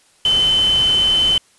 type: tone in noise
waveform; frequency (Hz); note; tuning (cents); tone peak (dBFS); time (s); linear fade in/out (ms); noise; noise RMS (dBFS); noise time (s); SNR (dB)
sine; 3055; G7; -45; -12; 0.25-1.38; 2; pink; -28; 0.25-1.38; +13
effects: white hiss -54 dBFS RMS until 1.58 s + resampled to 24000 Hz